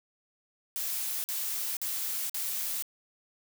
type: noise bursts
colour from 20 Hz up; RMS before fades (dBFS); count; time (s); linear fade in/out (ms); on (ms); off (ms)
blue; -33; 4; 0.76-2.824; 0; 480; 48
effects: none